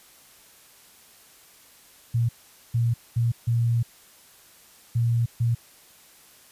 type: tone bursts at uneven times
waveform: sine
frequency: 117.4 Hz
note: A#2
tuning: 13 cents sharp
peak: -19 dBFS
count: 6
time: 2.14-2.29 / 2.74-2.94 / 3.16-3.32 / 3.47-3.83 / 4.95-5.26 / 5.4-5.55 s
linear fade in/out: 10 ms
effects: white hiss -53 dBFS RMS until 6.51 s + resampled to 32000 Hz